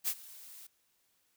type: noise with ADSR envelope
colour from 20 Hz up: blue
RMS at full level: -30 dBFS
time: 0.04-0.67 s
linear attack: 39 ms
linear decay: 61 ms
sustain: -21 dB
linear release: 6 ms
effects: white hiss -74 dBFS RMS until 1.36 s